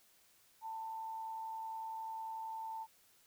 sine tone with amplitude modulation, 891 Hz, A5, 22 cents sharp, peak -39 dBFS, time 0.61-2.87 s, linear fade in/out 50 ms, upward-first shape sine, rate 111 Hz, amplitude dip 35%, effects white hiss -68 dBFS RMS until 3.26 s

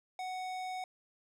sine tone with tanh clipping, 742 Hz, F#5, 5 cents sharp, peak -39 dBFS, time 0.19-0.84 s, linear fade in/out 2 ms, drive 18 dB, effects none

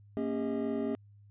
triangle tone cluster, 231 / 275.2 / 403.6 / 628 Hz, A#3 / C#4 / G#4 / D#5, -16 / -12 / -49 / +16 cents, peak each -33 / -33 / -33 / -39 dBFS, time 0.17-0.95 s, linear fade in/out 0 ms, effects added 102 Hz sine -54 dBFS peak until 1.3 s + resampled to 8000 Hz

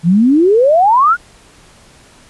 sine exponential sweep, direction up, 159 to 1480 Hz, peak -6 dBFS, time 0.03-1.17 s, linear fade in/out 50 ms, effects pink hiss -44 dBFS RMS until 2.29 s + resampled to 24000 Hz

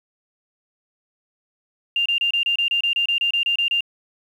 sine tone bursts, 2794 Hz, F7, in tune, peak -17 dBFS, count 15, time 1.96-3.807 s, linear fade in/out 2 ms, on 97 ms, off 28 ms, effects 8-bit

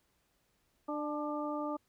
harmonic tone with a mistuned harmonic, 298 Hz, D4, 25 cents sharp, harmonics 1 / 2 / 3 / 4, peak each -37 / -39 / -42 / -41 dBFS, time 0.88-1.77 s, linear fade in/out 10 ms, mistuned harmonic 3, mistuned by -37 cents, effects pink hiss -75 dBFS RMS until 1.88 s

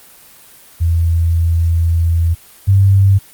sine tone pair in turn, 83.5 / 97.73 Hz, E2 / G2, +23 / -5 cents, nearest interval minor third, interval 272 cents, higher second, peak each -10 / -6 dBFS, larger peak second, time 0.8-2.35 / 2.67-3.19 s, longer first, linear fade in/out 20 ms, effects white hiss -42 dBFS RMS until 3.33 s + Opus 24 kbps

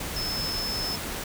sine tone in noise, 5240 Hz, E8, 11 cents flat, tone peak -29 dBFS, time 0.16-0.96 s, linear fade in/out 5 ms, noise pink, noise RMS -33 dBFS, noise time 0-1.24 s, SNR +1 dB, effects none

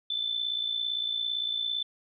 sine tone with amplitude modulation, 3520 Hz, A7, in tune, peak -25 dBFS, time 0.1-1.83 s, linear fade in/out 5 ms, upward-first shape sine, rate 57.7 Hz, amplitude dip 65%, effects none

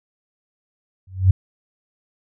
sine tone with exponential growth, 93.8 Hz, F#2, 24 cents sharp, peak -6 dBFS, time 1.07-1.31 s, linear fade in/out 5 ms, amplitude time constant 51 ms, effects none

